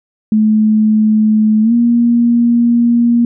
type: tone with pitch glide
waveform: sine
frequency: 215.7 to 236.6 Hz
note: A3 to A#3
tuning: -34 to +26 cents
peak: -7 dBFS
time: 0.32-3.25 s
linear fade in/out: 2 ms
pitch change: +160 cents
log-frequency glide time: 1.62-1.73 s
effects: none